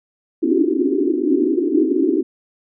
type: band-pass noise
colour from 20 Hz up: white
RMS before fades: -17 dBFS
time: 0.42-2.23 s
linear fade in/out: 10 ms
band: 260 to 390 Hz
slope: 96 dB/octave
effects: none